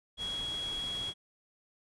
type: tone in noise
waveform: sine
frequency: 3322 Hz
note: G#7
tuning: in tune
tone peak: -34 dBFS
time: 0.17-1.14 s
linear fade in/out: 50 ms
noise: pink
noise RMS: -45 dBFS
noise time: 0.17-1.14 s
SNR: +8 dB
effects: resampled to 24000 Hz